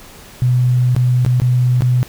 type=tone with dropouts; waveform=sine; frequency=124.7 Hz; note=B2; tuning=17 cents sharp; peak=-10 dBFS; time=0.42-2.03 s; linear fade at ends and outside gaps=0 ms; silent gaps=0.949-0.964 / 1.249-1.263 / 1.4-1.418 / 1.808-1.821 s; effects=pink hiss -39 dBFS RMS until 2.08 s